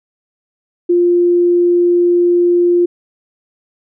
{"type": "tone", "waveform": "sine", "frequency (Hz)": 350, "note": "F4", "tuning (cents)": 4, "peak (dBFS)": -8, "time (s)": [0.89, 2.86], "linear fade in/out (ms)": 10, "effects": []}